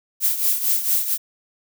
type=noise with tremolo; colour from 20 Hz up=violet; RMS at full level=-17 dBFS; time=0.2-1.18 s; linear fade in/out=50 ms; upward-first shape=triangle; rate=4.4 Hz; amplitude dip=75%; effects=none